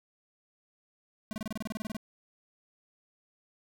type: tone bursts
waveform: square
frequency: 217 Hz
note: A3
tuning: 24 cents flat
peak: -34 dBFS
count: 14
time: 1.31-1.967 s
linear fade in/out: 0 ms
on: 20 ms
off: 29 ms
effects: none